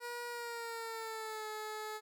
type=tone with pitch glide; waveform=15% pulse; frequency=479.7 to 429.8 Hz; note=A#4 to A4; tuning=+50 to -41 cents; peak=-34 dBFS; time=0-2.01 s; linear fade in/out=50 ms; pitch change=-191 cents; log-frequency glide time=0.29-1.47 s; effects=none